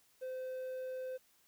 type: tone with quantisation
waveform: triangle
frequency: 515 Hz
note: C5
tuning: 28 cents flat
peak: -37 dBFS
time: 0.21-1.18 s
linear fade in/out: 20 ms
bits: 11
effects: white hiss -70 dBFS RMS until 1.47 s